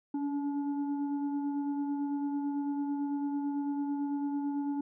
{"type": "tone with frequency modulation", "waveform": "sine", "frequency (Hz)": 284, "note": "C#4", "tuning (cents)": 42, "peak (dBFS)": -30, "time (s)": [0.14, 4.81], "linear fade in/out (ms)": 5, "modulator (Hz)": 577, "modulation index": 0.46, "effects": []}